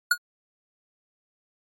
square tone with exponential decay, 1444 Hz, F#6, 43 cents flat, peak -14 dBFS, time 0.11-0.18 s, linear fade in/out 5 ms, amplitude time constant 15 ms, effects MP3 64 kbps

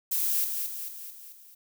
violet noise with echo, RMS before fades -27 dBFS, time 0.11-0.45 s, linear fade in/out 10 ms, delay 220 ms, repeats 5, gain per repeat -5 dB, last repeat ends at 1.55 s, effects none

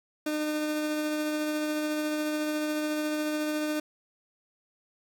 30% pulse tone with tremolo, 303.8 Hz, D#4, 41 cents flat, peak -24 dBFS, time 0.26-3.8 s, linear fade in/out 5 ms, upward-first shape triangle, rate 14 Hz, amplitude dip 25%, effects none

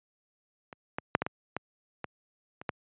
clicks, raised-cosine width 0.5 ms, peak -28 / -16 / -6 / -13 / -16 / -16 / -19 / -26 / -14 dBFS, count 9, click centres 0.728 / 0.985 / 1.151 / 1.22 / 1.265 / 1.566 / 2.043 / 2.615 / 2.692 s, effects high-pass 100 Hz 12 dB/octave + resampled to 8000 Hz

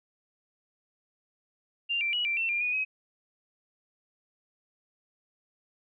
sine tone with pitch steps, 2788 / 2352 / 2919 / 2353 / 2693 / 2394 / 2464 / 2539 Hz, F7 / D7 / F#7 / D7 / E7 / D7 / D#7 / D#7, -4 / +2 / -24 / +3 / +36 / +33 / -17 / +34 cents, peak -26 dBFS, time 1.89-2.85 s, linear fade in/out 20 ms, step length 120 ms, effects none

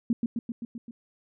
sine tone with echo, 233.1 Hz, A#3, in tune, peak -20 dBFS, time 0.1-0.13 s, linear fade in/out 2 ms, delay 130 ms, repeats 6, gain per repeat -3 dB, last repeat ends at 0.91 s, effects none

